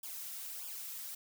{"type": "noise with flanger", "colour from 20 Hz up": "blue", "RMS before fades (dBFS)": -44, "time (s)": [0.03, 1.15], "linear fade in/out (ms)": 5, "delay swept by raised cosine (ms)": [0.48, 3.48], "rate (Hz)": 1.6, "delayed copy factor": -0.85, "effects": []}